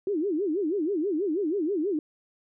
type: tone with vibrato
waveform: sine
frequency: 352.6 Hz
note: F4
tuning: 17 cents sharp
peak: -24 dBFS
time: 0.07-1.99 s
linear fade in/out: 2 ms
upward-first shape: sine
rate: 6.2 Hz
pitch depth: 290 cents each way
effects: none